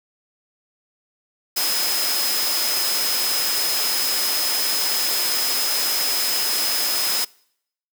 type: tone in noise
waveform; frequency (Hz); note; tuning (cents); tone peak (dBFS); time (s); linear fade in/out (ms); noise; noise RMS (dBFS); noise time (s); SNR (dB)
sine; 5090; D#8; +39; -23; 1.56-7.25; 10; white; -23; 1.56-7.25; -3
effects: noise-tail reverb RT60 0.7 s tail -25 dB re dry + high-pass 300 Hz 12 dB/octave